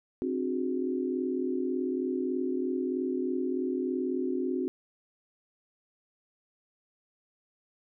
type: tone cluster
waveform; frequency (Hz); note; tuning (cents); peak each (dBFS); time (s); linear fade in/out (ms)
sine; 263.6 / 301.8 / 364.7 / 408; C4 / D4 / F#4 / G#4; +13 / +47 / -25 / -31; -31 / -38 / -31 / -40; 0.22-4.68; 0
effects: none